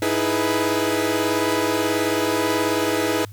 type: chord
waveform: sawtooth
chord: E major seventh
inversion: third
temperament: equal with one note detuned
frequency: 311.1 / 329.6 / 419.4 / 493.9 Hz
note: D#4 / E4 / G#4 / B4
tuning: 0 / 0 / +17 / 0 cents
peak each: -21 dBFS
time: 0.02-3.25 s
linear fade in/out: 2 ms
effects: added 102 Hz sine -36 dBFS peak until 3.32 s + white hiss -54 dBFS RMS until 3.32 s